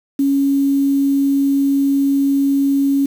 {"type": "tone with quantisation", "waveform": "sine", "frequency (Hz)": 277.2, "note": "C#4", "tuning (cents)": 0, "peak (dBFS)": -12, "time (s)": [0.19, 3.06], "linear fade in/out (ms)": 5, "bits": 6, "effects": []}